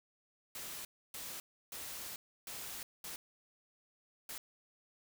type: noise bursts at uneven times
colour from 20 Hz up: white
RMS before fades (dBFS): -45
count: 6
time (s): 0.55-0.85 / 1.14-1.4 / 1.72-2.16 / 2.47-2.83 / 3.04-3.16 / 4.29-4.38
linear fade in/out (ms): 2
effects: none